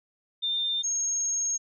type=tone pair in turn; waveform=sine; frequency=3604 / 6519 Hz; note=A7 / G#8; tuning=+41 / -33 cents; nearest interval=minor seventh; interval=1026 cents; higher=second; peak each=-25 dBFS; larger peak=neither; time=0.42-0.83 / 0.83-1.58 s; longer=second; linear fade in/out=20 ms; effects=none